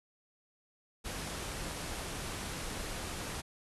pink low-pass noise, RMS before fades -40 dBFS, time 1.04-3.42 s, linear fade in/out 20 ms, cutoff 12000 Hz, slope 96 dB/octave, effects none

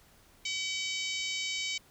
harmonic tone, 760 Hz, F#5, 46 cents sharp, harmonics 3 / 4 / 5 / 6 / 7 / 8 / 9 / 10, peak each -36 / -38 / -40 / -42 / -43 / -44 / -45 / -46 dBFS, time 0.45-1.78 s, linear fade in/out 5 ms, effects pink hiss -61 dBFS RMS until 1.9 s

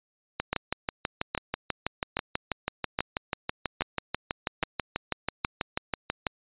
two click trains, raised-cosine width 0.3 ms, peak -11 / -10 dBFS, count 36 / 8, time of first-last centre 0.4-6.1 / 0.53-6.268 s, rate 6.14 / 1.22 Hz, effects resampled to 8000 Hz

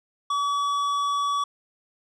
triangle tone with tanh clipping, 1140 Hz, C#6, 48 cents sharp, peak -24 dBFS, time 0.3-1.44 s, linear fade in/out 5 ms, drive 15 dB, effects none

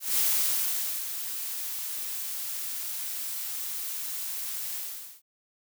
blue noise with ADSR envelope, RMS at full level -24 dBFS, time 0-5.22 s, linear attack 180 ms, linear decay 860 ms, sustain -10 dB, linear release 470 ms, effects none

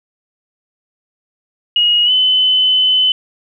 sine tone with pitch glide, 2885 to 3028 Hz, F#7 to F#7, -44 to +39 cents, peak -9 dBFS, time 1.76-3.12 s, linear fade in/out 2 ms, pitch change +83 cents, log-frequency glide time 2.05-2.11 s, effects none

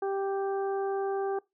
harmonic tone, 392 Hz, G4, in tune, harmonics 1 / 2 / 3 / 4, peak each -29 / -34 / -43 / -46 dBFS, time 0.02-1.39 s, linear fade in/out 5 ms, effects noise-tail reverb RT60 0.2 s tail -22 dB re dry

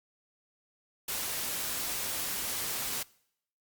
white noise, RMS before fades -34 dBFS, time 1.08-3.03 s, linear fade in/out 5 ms, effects noise-tail reverb RT60 0.7 s tail -23 dB re dry + Opus 48 kbps

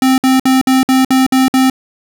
square tone bursts, 261.6 Hz, C4, in tune, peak -8 dBFS, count 8, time 0.02-1.699 s, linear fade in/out 2 ms, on 160 ms, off 57 ms, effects none

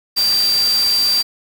sine tone in noise, 4699 Hz, D8, in tune, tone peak -13 dBFS, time 0.16-1.23 s, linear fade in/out 20 ms, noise white, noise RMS -25 dBFS, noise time 0.16-1.23 s, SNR +9 dB, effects none

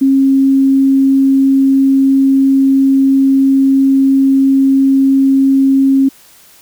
sine tone, 270.3 Hz, C#4, 44 cents flat, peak -6 dBFS, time 0.01-6.09 s, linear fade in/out 10 ms, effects white hiss -43 dBFS RMS until 6.61 s

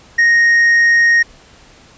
triangle tone, 1864.7 Hz, A#6, in tune, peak -6 dBFS, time 0.18-1.23 s, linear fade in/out 10 ms, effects pink hiss -44 dBFS RMS until 1.97 s + resampled to 16000 Hz

